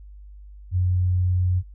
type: tone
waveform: sine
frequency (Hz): 90.8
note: F#2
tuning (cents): -32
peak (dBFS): -18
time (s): 0.71-1.63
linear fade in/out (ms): 50
effects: noise-tail reverb RT60 0.1 s tail -26 dB re dry + added 50 Hz sine -40 dBFS peak until 1.74 s